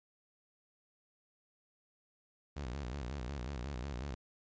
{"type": "tone with vibrato", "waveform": "sawtooth", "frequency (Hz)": 65.7, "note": "C2", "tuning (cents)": 8, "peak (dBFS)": -35, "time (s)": [2.56, 4.15], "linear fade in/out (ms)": 10, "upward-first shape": "square", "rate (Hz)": 5.5, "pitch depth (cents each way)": 150, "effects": ["resampled to 16000 Hz", "12-bit"]}